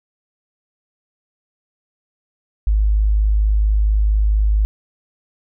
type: tone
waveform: sine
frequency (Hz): 52.2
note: G#1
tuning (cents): +10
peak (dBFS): -12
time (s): 2.67-4.65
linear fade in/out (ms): 0
effects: none